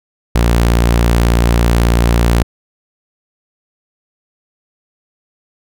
sawtooth tone, 58.27 Hz, A#1, in tune, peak -5 dBFS, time 0.35-2.43 s, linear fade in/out 5 ms, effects none

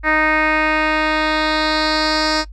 10% pulse tone with low-pass filter sweep, 309.9 Hz, D#4, 7 cents flat, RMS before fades -17 dBFS, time 0.03-2.45 s, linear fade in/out 50 ms, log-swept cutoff 2000 to 5400 Hz, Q 3.3, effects noise-tail reverb RT60 0.1 s tail -20 dB re dry + added 50 Hz sine -32 dBFS peak until 2.52 s

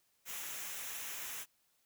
white noise with comb filter, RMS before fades -43 dBFS, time 0.25-1.46 s, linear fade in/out 50 ms, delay 0.22 ms, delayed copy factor -0.55, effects white hiss -75 dBFS RMS until 1.85 s

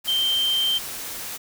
sine tone in noise, 3136 Hz, G7, in tune, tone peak -19 dBFS, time 0.07-0.79 s, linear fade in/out 20 ms, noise white, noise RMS -33 dBFS, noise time 0.04-1.38 s, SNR +11 dB, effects none

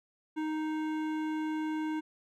sine tone with hard clipping, 311.1 Hz, D#4, in tune, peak -33 dBFS, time 0.36-2.01 s, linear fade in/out 20 ms, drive 14 dB, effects none

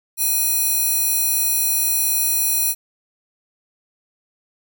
square tone with high-pass filter, 830.6 Hz, G#5, in tune, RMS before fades -19 dBFS, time 0.17-2.75 s, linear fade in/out 50 ms, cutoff 10000 Hz, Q 0.59, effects none

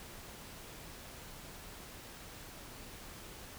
silence, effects pink hiss -50 dBFS RMS until 3.58 s

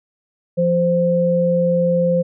sine tone pair together, 173.6 / 520.2 Hz, F3 / C5, -10 / -10 cents, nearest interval octave + perfect fifth, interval 1900 cents, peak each -18 / -15 dBFS, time 0.57-2.23 s, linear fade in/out 20 ms, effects none

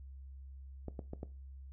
clicks, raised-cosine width 2 ms, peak -28 dBFS, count 4, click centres 0.883 / 0.992 / 1.134 / 1.231 s, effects noise-tail reverb RT60 0.3 s tail -17 dB re dry + added 67 Hz sine -47 dBFS peak until 1.72 s

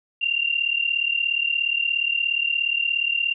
sine tone pair together, 2757 / 2794 Hz, F7 / F7, -23 / 0 cents, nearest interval unison, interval 23 cents, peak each -23 dBFS, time 0.21-3.34 s, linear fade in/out 10 ms, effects none

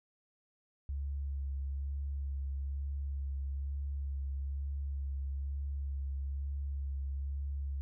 sine tone with vibrato, 69.3 Hz, C#2, in tune, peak -34 dBFS, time 0.89-7.81 s, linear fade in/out 0 ms, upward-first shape sine, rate 1.1 Hz, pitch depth 20 cents each way, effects none

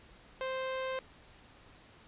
sawtooth tone, 523 Hz, C5, 1 cent flat, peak -30 dBFS, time 0.41-0.99 s, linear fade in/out 0 ms, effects pink hiss -58 dBFS RMS until 2.07 s + resampled to 8000 Hz

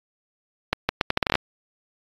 accelerating click train, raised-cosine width 0.3 ms, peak -3 dBFS, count 11, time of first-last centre 0.73-1.354 s, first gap 160 ms, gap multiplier 0.76, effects AAC 32 kbps

